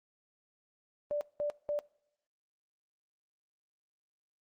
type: tone bursts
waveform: sine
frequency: 587.3 Hz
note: D5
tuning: in tune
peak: -30 dBFS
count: 3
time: 1.11-1.79 s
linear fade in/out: 0 ms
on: 100 ms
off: 190 ms
effects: noise-tail reverb RT60 0.7 s tail -23 dB re dry + Opus 24 kbps